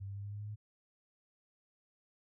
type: tone with pitch steps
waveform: sine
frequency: 98 / 99.25 / 100.52 / 101.81 / 103.11 / 104.43 / 105.76 Hz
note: G2 / G2 / G2 / G#2 / G#2 / G#2 / G#2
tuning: 0 / +22 / +44 / -34 / -12 / +10 / +32 cents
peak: -40 dBFS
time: 0-0.56 s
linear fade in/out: 20 ms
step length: 80 ms
effects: none